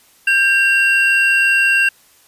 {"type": "tone pair together", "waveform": "triangle", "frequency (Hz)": [1588.4, 2743], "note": ["G6", "F7"], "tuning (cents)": [22, -32], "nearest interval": "major sixth", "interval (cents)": 946, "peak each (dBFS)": -12, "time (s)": [0.27, 1.89], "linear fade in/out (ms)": 5, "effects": ["white hiss -51 dBFS RMS until 2.27 s", "resampled to 32000 Hz"]}